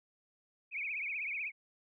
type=tone with vibrato; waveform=sine; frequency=2362 Hz; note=D7; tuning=9 cents sharp; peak=-35 dBFS; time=0.71-1.52 s; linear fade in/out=50 ms; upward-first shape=triangle; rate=16 Hz; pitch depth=180 cents each way; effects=none